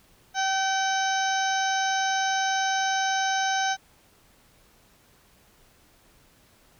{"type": "harmonic tone with a mistuned harmonic", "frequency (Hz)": 770, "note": "G5", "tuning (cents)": -31, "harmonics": [1, 2, 3, 4, 5, 6, 7, 8], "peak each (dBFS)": [-25, -28, -39, -36, -36, -44, -37, -33], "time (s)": [0.34, 3.77], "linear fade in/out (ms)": 50, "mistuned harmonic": 4, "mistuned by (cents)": -16, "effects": ["pink hiss -59 dBFS RMS until 6.79 s"]}